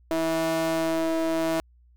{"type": "ring-modulated tone", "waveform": "45% pulse", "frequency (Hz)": 162.8, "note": "E3", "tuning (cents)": -21, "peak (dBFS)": -20, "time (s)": [0.11, 1.6], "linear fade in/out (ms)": 0, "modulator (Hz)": 488, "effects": ["added 60 Hz sine -54 dBFS peak until 1.96 s"]}